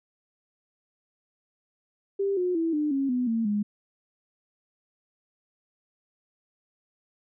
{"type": "tone with pitch steps", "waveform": "sine", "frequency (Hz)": [395.6, 360.7, 328.8, 299.8, 273.3, 249.2, 227.2, 207.2], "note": ["G4", "F#4", "E4", "D4", "C#4", "B3", "A#3", "G#3"], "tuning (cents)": [16, -44, -4, 36, -24, 16, -44, -4], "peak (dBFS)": -23, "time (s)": [2.19, 3.63], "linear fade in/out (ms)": 10, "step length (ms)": 180, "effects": []}